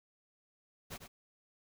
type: noise with echo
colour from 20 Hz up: pink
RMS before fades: -44 dBFS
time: 0.9-0.98 s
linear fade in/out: 20 ms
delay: 100 ms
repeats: 1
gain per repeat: -7 dB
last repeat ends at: 1.08 s
effects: none